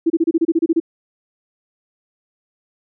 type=tone bursts; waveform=sine; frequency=329.6 Hz; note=E4; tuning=in tune; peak=-11 dBFS; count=11; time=0.06-0.801 s; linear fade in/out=10 ms; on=41 ms; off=29 ms; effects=none